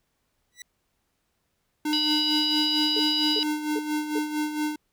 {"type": "tone with exponential growth", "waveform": "15% pulse", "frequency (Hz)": 1965, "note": "B6", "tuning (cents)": -9, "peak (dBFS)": -29, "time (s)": [0.52, 0.62], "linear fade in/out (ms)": 2, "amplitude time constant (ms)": 21}
{"type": "tone with tremolo", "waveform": "square", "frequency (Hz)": 302.5, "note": "D#4", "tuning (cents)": -49, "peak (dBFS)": -24, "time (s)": [1.85, 4.76], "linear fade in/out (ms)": 5, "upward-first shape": "sine", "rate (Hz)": 4.4, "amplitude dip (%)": 60}
{"type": "harmonic tone", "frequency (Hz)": 980, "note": "B5", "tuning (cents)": -14, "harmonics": [3, 4, 5], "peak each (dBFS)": [-27, -27, -27], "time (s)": [1.93, 3.43], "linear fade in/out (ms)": 0}
{"type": "tone bursts", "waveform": "sine", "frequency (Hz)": 427.8, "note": "A4", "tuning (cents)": -49, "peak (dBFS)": -27, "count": 4, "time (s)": [2.96, 4.188], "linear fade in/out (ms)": 5, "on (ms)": 37, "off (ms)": 360}
{"effects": ["pink hiss -74 dBFS RMS until 4.92 s"]}